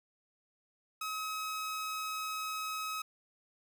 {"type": "tone", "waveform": "sawtooth", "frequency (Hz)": 1276, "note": "D#6", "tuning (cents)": 43, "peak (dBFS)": -32, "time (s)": [1.01, 3.02], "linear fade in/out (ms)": 5, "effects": []}